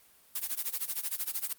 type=noise with tremolo; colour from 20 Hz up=blue; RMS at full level=-31 dBFS; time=0.35-1.53 s; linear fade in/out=5 ms; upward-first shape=sine; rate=13 Hz; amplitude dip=90%; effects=white hiss -61 dBFS RMS until 1.58 s + Opus 32 kbps